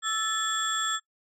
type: tone cluster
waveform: sine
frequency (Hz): 1316 / 1746 / 3390 / 7510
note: E6 / A6 / G#7 / A#8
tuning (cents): -3 / -14 / +35 / +12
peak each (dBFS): -29 / -32 / -30 / -32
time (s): 0.02-1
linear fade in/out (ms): 50
effects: noise-tail reverb RT60 0.1 s tail -21 dB re dry + tanh soft clip ceiling -18 dBFS